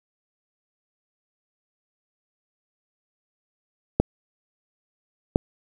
clicks, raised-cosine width 2 ms, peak -3 dBFS, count 2, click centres 4 / 5.359 s, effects 7-bit

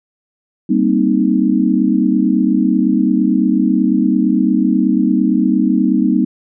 sine chord, C minor seventh, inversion second, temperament equal, 196 / 233.1 / 261.6 / 311.1 Hz, G3 / Bb3 / C4 / Eb4, 0 / 0 / 0 / 0 cents, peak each -16 dBFS, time 0.69-6.25 s, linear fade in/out 10 ms, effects none

